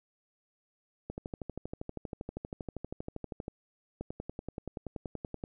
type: two click trains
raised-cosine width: 2 ms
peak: -24 / -24 dBFS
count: 16 / 31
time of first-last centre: 4.01-5.439 / 1.1-3.481 s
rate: 10.5 / 12.6 Hz
effects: none